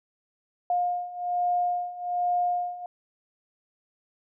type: beating tone pair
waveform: sine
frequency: 710 / 711.2 Hz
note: F5 / F5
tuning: +28 / +31 cents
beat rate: 1.2 Hz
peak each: -29 / -26 dBFS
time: 0.7-2.86 s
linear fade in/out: 2 ms
effects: none